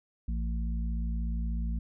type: harmonic tone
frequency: 56.6 Hz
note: A1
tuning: 50 cents sharp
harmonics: 1 / 3 / 4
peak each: -29 / -39 / -41 dBFS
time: 0.28-1.79 s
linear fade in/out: 5 ms
effects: none